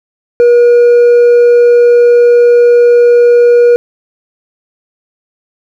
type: tone with hard clipping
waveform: sine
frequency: 479.6 Hz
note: A#4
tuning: 49 cents sharp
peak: -3 dBFS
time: 0.4-3.76 s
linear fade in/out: 0 ms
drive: 2 dB
effects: none